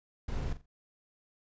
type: noise with echo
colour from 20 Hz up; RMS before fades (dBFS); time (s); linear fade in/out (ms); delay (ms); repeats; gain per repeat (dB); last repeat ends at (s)
brown; -34; 0.28-0.53; 5; 43; 3; -12; 0.659
effects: resampled to 16000 Hz